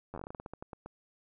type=slowing click train; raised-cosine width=1 ms; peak=-28 dBFS; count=16; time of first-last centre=0.14-0.86 s; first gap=10 ms; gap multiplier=1.2; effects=none